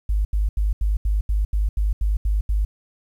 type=tone bursts; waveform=sine; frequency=51.2 Hz; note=G#1; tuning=24 cents flat; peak=-17 dBFS; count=11; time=0.09-2.65 s; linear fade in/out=5 ms; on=160 ms; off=80 ms; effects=9-bit